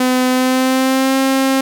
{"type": "tone with pitch glide", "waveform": "sawtooth", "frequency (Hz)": [254.1, 267.2], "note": ["B3", "C4"], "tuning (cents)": [49, 36], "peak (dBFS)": -8, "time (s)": [0, 1.61], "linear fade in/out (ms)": 5, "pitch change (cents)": 87, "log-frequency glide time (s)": [0.28, 1.17], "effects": []}